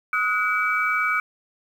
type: tone cluster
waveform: sine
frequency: 1265 / 1464 / 2293 Hz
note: D#6 / F#6 / D7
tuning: +28 / -19 / -42 cents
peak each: -24 dBFS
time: 0.13-1.2 s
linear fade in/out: 2 ms
effects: 8-bit